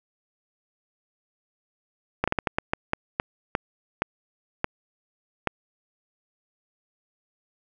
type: slowing click train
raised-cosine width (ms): 0.5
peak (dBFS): -7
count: 13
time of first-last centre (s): 2.24-5.473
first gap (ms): 36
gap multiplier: 1.33
effects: none